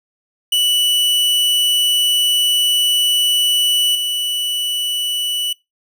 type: tone with level steps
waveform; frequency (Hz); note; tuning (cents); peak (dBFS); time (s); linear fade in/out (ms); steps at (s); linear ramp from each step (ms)
45% pulse; 2960; F#7; 0; -12 / -17; 0.52-5.53; 5; 3.95; 2
effects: noise-tail reverb RT60 0.2 s tail -22 dB re dry